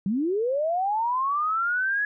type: linear sweep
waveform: sine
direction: up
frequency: 180 to 1694 Hz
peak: -22 dBFS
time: 0.06-2.05 s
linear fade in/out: 2 ms
effects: none